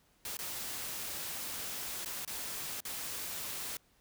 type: noise with dropouts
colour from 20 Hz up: white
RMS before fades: -40 dBFS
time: 0.25-3.77 s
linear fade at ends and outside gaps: 2 ms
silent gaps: 0.37-0.389 / 2.048-2.058 / 2.25-2.276 / 2.805-2.851 s
effects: pink hiss -69 dBFS RMS until 4 s